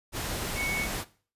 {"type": "tone in noise", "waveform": "sine", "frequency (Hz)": 2217, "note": "C#7", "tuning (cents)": 0, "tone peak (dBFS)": -29, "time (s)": [0.55, 0.88], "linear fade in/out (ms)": 50, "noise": "pink", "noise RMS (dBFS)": -33, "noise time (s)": [0.12, 1.05], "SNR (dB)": 1, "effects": ["noise-tail reverb RT60 0.4 s tail -17 dB re dry", "resampled to 32000 Hz"]}